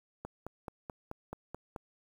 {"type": "click train", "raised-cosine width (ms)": 1, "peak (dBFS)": -26, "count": 8, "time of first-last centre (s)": [0.25, 1.762], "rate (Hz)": 4.63, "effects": ["9-bit"]}